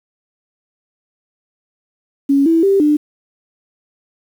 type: tone with pitch steps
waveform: sine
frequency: 278.3 / 328.7 / 392.8 / 298.4 Hz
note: C#4 / E4 / G4 / D4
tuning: +7 / -5 / +4 / +28 cents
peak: -9 dBFS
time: 2.29-2.97 s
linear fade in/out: 10 ms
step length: 170 ms
effects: 7-bit